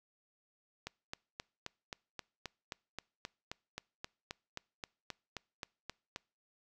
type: click train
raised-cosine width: 0.2 ms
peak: -23 dBFS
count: 21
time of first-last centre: 0.87-6.161 s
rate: 3.78 Hz
effects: noise-tail reverb RT60 0.4 s tail -26 dB re dry